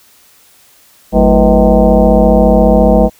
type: tone with frequency modulation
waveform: sine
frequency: 222.8 Hz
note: A3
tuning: 22 cents sharp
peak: -4 dBFS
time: 1.12-3.1 s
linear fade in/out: 50 ms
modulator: 137 Hz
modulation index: 3.7
effects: white hiss -46 dBFS RMS until 3.19 s